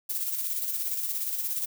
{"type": "noise with tremolo", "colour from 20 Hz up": "violet", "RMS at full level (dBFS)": -29, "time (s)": [0.09, 1.66], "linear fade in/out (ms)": 10, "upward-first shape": "square", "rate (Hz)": 17, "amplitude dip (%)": 40, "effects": []}